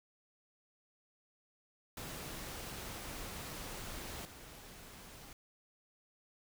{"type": "noise with level steps", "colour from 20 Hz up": "pink", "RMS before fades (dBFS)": [-45, -53], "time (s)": [1.97, 5.33], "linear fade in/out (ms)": 2, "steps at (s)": 4.25, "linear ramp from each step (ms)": 2, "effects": []}